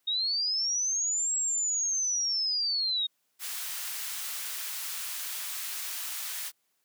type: linear two-way sweep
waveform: sine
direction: up then down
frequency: 3698 to 7680 to 3698 Hz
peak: -26 dBFS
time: 0.07-3.07 s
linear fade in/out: 10 ms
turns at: 1.36 s
type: high-pass noise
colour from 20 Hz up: white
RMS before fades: -36 dBFS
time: 3.39-6.52 s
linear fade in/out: 50 ms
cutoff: 1200 Hz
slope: 12 dB/octave
effects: white hiss -75 dBFS RMS until 6.84 s + high-pass 150 Hz 12 dB/octave